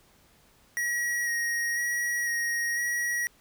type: tone with vibrato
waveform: square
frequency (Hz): 1895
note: A#6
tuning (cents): +28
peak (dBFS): -27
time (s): 0.77-3.27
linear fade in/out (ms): 0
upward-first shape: square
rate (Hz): 1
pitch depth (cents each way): 15
effects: pink hiss -61 dBFS RMS until 3.4 s